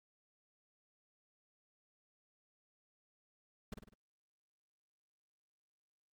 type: noise with echo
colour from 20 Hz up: brown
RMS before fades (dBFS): -38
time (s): 3.72-3.74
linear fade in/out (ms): 5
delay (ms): 50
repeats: 4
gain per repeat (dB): -5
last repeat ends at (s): 3.94
effects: Opus 48 kbps